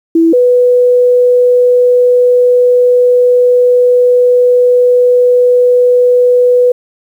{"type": "tone pair in turn", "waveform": "sine", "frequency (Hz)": [329.6, 493.8], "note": ["E4", "B4"], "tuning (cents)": [0, 0], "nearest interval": "perfect fifth", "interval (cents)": 700, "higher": "second", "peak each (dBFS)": -4, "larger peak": "neither", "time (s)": [[0.15, 0.33], [0.33, 6.72]], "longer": "second", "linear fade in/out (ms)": 5, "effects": ["7-bit"]}